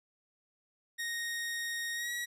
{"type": "tone with pitch glide", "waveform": "sawtooth", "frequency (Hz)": [1864.7, 1918.2], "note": ["A#6", "A#6"], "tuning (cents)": [0, 49], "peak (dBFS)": -31, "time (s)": [0.98, 2.26], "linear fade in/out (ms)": 20, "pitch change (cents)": 49, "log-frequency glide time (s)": [1.94, 2.11], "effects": ["resampled to 32000 Hz"]}